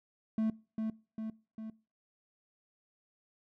triangle tone with echo, 220 Hz, A3, in tune, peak -26 dBFS, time 0.38-0.5 s, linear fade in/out 2 ms, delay 400 ms, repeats 3, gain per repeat -4 dB, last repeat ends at 1.7 s, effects noise-tail reverb RT60 0.4 s tail -23 dB re dry

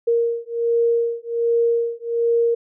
sine beating tone pair, 466.2 / 467.5 Hz, A#4 / A#4, 0 / +5 cents, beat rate 1.3 Hz, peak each -20 dBFS, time 0.07-2.55 s, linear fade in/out 10 ms, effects none

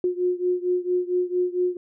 sine beating tone pair, 358.5 / 362.9 Hz, F4 / F#4, +45 / -34 cents, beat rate 4.4 Hz, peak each -23 / -25 dBFS, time 0.04-1.77 s, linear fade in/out 2 ms, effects none

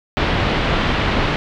pink low-pass noise, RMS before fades -18 dBFS, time 0.17-1.36 s, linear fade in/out 0 ms, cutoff 3600 Hz, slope 24 dB/octave, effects none

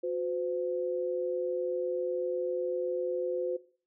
sine tone pair together, 363.1 / 511 Hz, F#4 / C5, -33 / -41 cents, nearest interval tritone, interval 592 cents, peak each -33 / -32 dBFS, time 0.03-3.57 s, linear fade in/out 10 ms, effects noise-tail reverb RT60 0.4 s tail -17 dB re dry

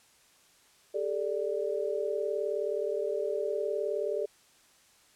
sine chord, G suspended second, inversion none, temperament equal with one note detuned, 400.7 / 440 / 587.3 Hz, G4 / A4 / D5, +38 / 0 / 0 cents, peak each -33 dBFS, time 0.94-4.26 s, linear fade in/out 10 ms, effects white hiss -62 dBFS RMS until 5.15 s + low-pass 10000 Hz 12 dB/octave

